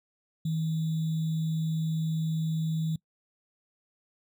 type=tone with sample-and-hold; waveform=sine; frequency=160 Hz; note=D#3; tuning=49 cents sharp; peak=-26 dBFS; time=0.45-2.96 s; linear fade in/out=5 ms; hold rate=3675 Hz; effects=noise-tail reverb RT60 0.1 s tail -23 dB re dry